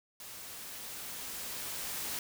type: noise with level ramp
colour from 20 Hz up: white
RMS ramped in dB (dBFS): -47 to -37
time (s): 0.2-2.19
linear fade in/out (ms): 2
effects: none